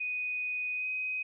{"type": "tone with pitch glide", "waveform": "sine", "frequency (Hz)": [2489, 2514], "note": ["D#7", "D#7"], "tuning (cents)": [0, 17], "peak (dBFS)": -31, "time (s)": [0, 1.23], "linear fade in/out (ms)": 10, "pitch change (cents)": 17, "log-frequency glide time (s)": [0.74, 0.88], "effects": []}